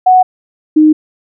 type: tone pair in turn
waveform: sine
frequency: 740 / 308.2 Hz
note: F#5 / D#4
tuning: 0 / -16 cents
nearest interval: octave + minor third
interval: 1516 cents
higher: first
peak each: -3 dBFS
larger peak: neither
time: 0.06-0.23 / 0.76-0.93 s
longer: neither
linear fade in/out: 10 ms
effects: none

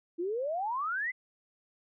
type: exponential sweep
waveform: sine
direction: up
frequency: 327.8 to 2091 Hz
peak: -30 dBFS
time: 0.18-1.12 s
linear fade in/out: 20 ms
effects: none

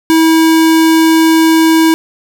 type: tone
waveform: square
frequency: 323 Hz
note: E4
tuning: 35 cents flat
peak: -6 dBFS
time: 0.1-1.94 s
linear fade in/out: 0 ms
effects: none

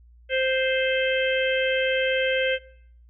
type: harmonic tone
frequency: 523 Hz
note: C5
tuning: 1 cent flat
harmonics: 1 / 3 / 4 / 5 / 6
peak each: -23 / -28 / -29 / -30 / -31 dBFS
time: 0.29-2.59 s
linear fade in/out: 50 ms
effects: noise-tail reverb RT60 0.6 s tail -20 dB re dry + added 59 Hz sine -49 dBFS peak until 3.09 s

